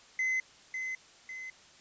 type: tone with echo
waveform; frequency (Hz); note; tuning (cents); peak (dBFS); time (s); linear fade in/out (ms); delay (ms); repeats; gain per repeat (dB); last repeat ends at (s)
triangle; 2045; C7; -40; -26; 0.19-0.4; 2; 550; 2; -6; 1.5
effects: white hiss -57 dBFS RMS until 1.8 s + resampled to 16000 Hz